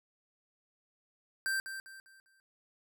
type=tone with echo; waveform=square; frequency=1568 Hz; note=G6; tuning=in tune; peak=-31 dBFS; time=1.46-1.6 s; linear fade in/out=0 ms; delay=200 ms; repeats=4; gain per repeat=-9 dB; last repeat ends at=2.4 s; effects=none